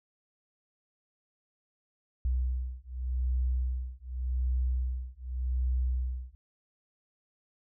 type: beating tone pair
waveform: sine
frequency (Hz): 62.5 / 63.36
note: B1 / B1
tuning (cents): +21 / +45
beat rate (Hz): 0.86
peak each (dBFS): -31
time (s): 2.25-6.35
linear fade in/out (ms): 0
effects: none